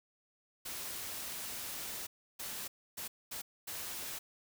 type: noise bursts at uneven times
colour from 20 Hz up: white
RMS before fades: -42 dBFS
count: 5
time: 0.65-2.07 / 2.39-2.68 / 2.97-3.08 / 3.31-3.42 / 3.67-4.19 s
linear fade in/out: 10 ms
effects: none